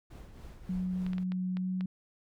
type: noise with tremolo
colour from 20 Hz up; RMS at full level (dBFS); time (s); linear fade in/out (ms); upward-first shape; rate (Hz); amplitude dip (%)
brown; -45; 0.1-1.24; 10; triangle; 3.5; 60
type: tone with pitch glide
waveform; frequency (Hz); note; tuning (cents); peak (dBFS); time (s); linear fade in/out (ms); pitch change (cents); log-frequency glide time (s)
sine; 183.7 to 185.19; F#3 to F#3; -12 to +2; -30; 0.69-1.86; 5; +14; 1.59-1.67
type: clicks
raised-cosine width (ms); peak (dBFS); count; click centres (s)
0.3; -29; 6; 1.065 / 1.133 / 1.182 / 1.32 / 1.57 / 1.809
effects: none